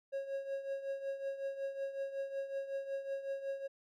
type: tone with tremolo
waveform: triangle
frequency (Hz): 547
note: C#5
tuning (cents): -23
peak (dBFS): -32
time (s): 0.12-3.68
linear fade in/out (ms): 20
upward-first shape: triangle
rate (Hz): 5.4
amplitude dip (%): 75
effects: none